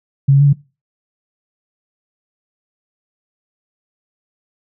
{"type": "tone with pitch steps", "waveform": "sine", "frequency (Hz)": [138, 138.9, 143.3, 141.3], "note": ["C#3", "C#3", "D3", "C#3"], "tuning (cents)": [-7, 4, -42, 34], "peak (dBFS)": -6, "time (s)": [0.28, 0.532], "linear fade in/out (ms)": 10, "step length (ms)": 63, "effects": ["noise-tail reverb RT60 0.3 s tail -22 dB re dry"]}